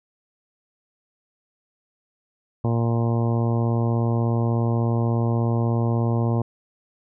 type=harmonic tone; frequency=116.54 Hz; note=A#2; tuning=in tune; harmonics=1 / 2 / 3 / 4 / 5 / 6 / 7 / 8 / 9; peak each=-20 / -26 / -30 / -32 / -34 / -36 / -37 / -38 / -39 dBFS; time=2.64-6.42 s; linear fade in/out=5 ms; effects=none